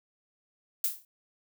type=noise with exponential decay; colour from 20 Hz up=violet; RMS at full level=-24 dBFS; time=0.84-1.05 s; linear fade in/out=2 ms; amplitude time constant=44 ms; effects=none